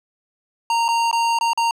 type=tone with dropouts; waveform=square; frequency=926 Hz; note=A#5; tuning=12 cents flat; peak=-17 dBFS; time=0.7-1.71 s; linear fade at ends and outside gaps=2 ms; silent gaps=0.882-0.887 / 1.113-1.128 / 1.388-1.41 / 1.533-1.575 s; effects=low-pass 8000 Hz 12 dB/octave